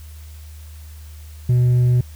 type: tone with hard clipping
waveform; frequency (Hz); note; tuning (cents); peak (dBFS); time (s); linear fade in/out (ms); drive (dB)
triangle; 123.47; B2; 0; -11; 1.49-2.01; 5; 1
effects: added 76 Hz sine -35 dBFS peak until 2.15 s + white hiss -49 dBFS RMS until 2.15 s